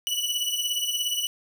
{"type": "beating tone pair", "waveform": "sawtooth", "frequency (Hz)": [2947, 2964], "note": ["F#7", "F#7"], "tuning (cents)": [-8, 2], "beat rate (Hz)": 17, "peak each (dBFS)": [-24, -26], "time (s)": [0.07, 1.27], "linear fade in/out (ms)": 0, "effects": []}